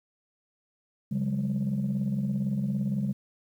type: chord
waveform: sine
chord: C# suspended fourth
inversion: none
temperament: equal with one note detuned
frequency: 138.59 / 185 / 202.6 Hz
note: C#3 / F#3 / G#3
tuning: 0 / 0 / -43 cents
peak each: -29 / -32 / -27 dBFS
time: 1.11-3.13 s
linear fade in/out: 10 ms
effects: tanh soft clip ceiling -21 dBFS + 10-bit